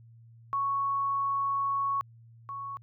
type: tone pair in turn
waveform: sine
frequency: 1108.7 / 1108.7 Hz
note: C#6 / C#6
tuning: 0 / 0 cents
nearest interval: unison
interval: 0 cents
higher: neither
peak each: -26 / -35 dBFS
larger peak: first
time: 0.53-2.01 / 2.49-2.77 s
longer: first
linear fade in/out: 0 ms
effects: added 115 Hz sine -51 dBFS peak until 2.82 s